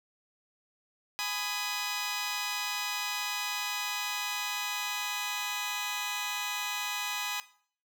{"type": "chord", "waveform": "10% pulse", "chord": "G# minor", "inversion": "none", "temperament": "just", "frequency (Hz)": [830.6, 996.7, 1245.9], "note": ["G#5", "B5", "D#6"], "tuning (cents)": [0, 16, 2], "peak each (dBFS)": [-28, -28, -30], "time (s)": [1.19, 7.4], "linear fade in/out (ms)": 0, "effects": ["noise-tail reverb RT60 0.5 s tail -17 dB re dry"]}